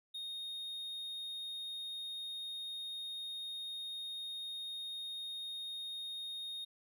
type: tone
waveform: triangle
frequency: 3708 Hz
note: A#7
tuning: 10 cents flat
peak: -39 dBFS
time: 0.14-6.65 s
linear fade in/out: 10 ms
effects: none